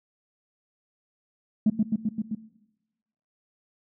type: tone with echo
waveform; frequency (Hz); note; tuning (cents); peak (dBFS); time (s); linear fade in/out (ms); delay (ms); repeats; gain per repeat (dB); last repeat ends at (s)
sine; 215.8; A3; -33; -15; 1.66-1.7; 5; 130; 5; -2; 2.35
effects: noise-tail reverb RT60 1.0 s tail -17 dB re dry + tanh soft clip ceiling -13 dBFS